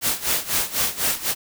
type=noise with tremolo; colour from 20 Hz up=white; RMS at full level=-20 dBFS; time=0.01-1.35 s; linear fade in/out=50 ms; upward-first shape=sine; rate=4 Hz; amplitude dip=85%; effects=none